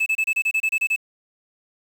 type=tone bursts; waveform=triangle; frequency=2614 Hz; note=E7; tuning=15 cents flat; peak=-16 dBFS; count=11; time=0-0.962 s; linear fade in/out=10 ms; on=62 ms; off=28 ms; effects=7-bit